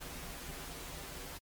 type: noise with comb filter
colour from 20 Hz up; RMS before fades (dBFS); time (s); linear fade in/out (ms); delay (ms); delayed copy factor
pink; -45; 0-1.39; 20; 9.4; -0.95
effects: MP3 96 kbps